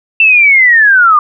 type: linear sweep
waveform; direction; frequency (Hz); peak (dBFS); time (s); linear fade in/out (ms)
sine; down; 2693 to 1174.7; -3; 0.2-1.19; 2
effects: none